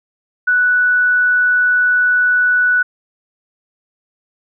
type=tone; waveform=sine; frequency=1480 Hz; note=F#6; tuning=in tune; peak=-10 dBFS; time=0.47-2.83 s; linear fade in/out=10 ms; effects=none